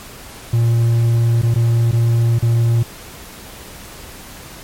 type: tone with dropouts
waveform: triangle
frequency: 116.54 Hz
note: A#2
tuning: in tune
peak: -9 dBFS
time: 0.53-2.83 s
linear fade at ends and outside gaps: 5 ms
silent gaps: 1.417-1.431 / 1.542-1.557 / 1.914-1.928 / 2.388-2.424 s
effects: pink hiss -36 dBFS RMS until 4.63 s + MP3 64 kbps